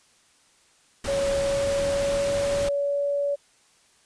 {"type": "noise", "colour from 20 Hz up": "pink", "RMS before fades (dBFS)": -32, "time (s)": [1.04, 2.69], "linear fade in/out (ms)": 5}
{"type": "tone with pitch glide", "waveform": "sine", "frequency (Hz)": [556, 569.3], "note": ["C#5", "C#5"], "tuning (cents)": [5, 46], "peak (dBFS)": -22, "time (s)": [1.07, 3.36], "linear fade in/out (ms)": 20, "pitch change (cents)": 41, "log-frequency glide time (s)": [1.28, 3.04]}
{"effects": ["white hiss -60 dBFS RMS until 4.05 s", "resampled to 22050 Hz"]}